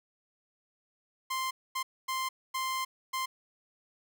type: tone bursts at uneven times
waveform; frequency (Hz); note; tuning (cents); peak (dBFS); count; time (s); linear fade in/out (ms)
sawtooth; 1046.5; C6; 0; -27; 5; 1.3-1.51 / 1.75-1.83 / 2.08-2.29 / 2.54-2.85 / 3.13-3.26; 10
effects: none